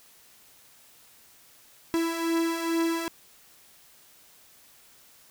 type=beating tone pair; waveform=45% pulse; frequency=329.6 / 331.9 Hz; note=E4 / E4; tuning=0 / +12 cents; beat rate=2.3 Hz; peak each=-31 / -26 dBFS; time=1.94-3.08 s; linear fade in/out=0 ms; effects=white hiss -56 dBFS RMS until 5.3 s